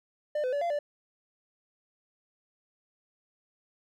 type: tone with pitch steps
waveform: triangle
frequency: 598 / 507 / 574 / 687 / 585 Hz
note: D5 / B4 / D5 / F5 / D5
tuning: +31 / +45 / -40 / -29 / -7 cents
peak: -25 dBFS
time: 0.35-0.79 s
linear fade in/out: 5 ms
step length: 88 ms
effects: none